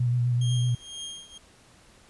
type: tone with vibrato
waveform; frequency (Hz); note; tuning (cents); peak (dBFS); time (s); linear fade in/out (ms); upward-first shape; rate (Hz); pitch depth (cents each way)
sine; 121.9; B2; -22; -21; 0-0.75; 5; square; 7.9; 21
type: tone with tremolo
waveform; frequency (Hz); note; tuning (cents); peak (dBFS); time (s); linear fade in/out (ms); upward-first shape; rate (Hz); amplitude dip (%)
sawtooth; 3224; G7; +48; -30; 0.41-1.38; 5; triangle; 2; 90
effects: pink hiss -56 dBFS RMS until 2.09 s + resampled to 24000 Hz